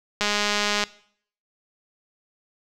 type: click train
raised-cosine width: 0.2 ms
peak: -6 dBFS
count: 131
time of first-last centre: 0.21-0.838 s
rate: 207 Hz
effects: noise-tail reverb RT60 0.6 s tail -20 dB re dry